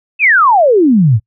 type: exponential sweep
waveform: sine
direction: down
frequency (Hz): 2682 to 98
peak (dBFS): -5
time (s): 0.19-1.2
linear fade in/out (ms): 50
effects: noise-tail reverb RT60 0.1 s tail -26 dB re dry